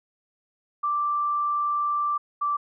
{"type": "tone pair in turn", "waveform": "sine", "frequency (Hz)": [1174.7, 1167.3], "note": ["D6", "D6"], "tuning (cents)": [0, -11], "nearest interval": "unison", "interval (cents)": 11, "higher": "first", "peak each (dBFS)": -22, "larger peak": "neither", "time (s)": [[0.83, 2.18], [2.41, 2.57]], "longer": "first", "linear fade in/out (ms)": 10, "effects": []}